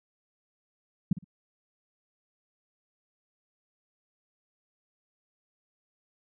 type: tone with echo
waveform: sine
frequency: 178.1 Hz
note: F3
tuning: 34 cents sharp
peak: -18 dBFS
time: 1.11-1.13 s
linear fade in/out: 5 ms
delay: 57 ms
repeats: 2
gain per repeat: -14 dB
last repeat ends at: 1.244 s
effects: none